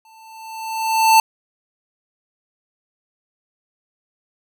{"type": "tone with exponential growth", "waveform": "square", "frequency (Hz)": 889, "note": "A5", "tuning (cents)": 18, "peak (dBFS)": -8, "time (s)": [0.05, 1.2], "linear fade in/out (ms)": 2, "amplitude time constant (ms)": 250, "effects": []}